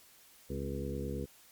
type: harmonic tone with a mistuned harmonic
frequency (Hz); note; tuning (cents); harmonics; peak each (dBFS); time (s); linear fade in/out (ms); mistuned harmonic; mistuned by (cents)
69.3; C#2; 0; 1 / 2 / 3 / 4 / 5 / 6 / 7; -40 / -41 / -42 / -44 / -45 / -43 / -43; 0.49-1.26; 20; 4; -52
effects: white hiss -60 dBFS RMS until 1.51 s + MP3 96 kbps